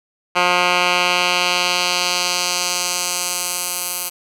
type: tone with band-pass filter sweep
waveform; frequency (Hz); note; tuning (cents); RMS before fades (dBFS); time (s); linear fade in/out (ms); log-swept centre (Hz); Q
10% pulse; 178.3; F3; +36; -19; 0.35-4.1; 20; 1900 to 12000; 1.1
effects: none